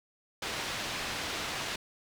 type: low-pass noise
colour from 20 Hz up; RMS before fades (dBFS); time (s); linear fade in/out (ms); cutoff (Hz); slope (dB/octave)
white; -36; 0.42-1.76; 5; 3900; 12
effects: none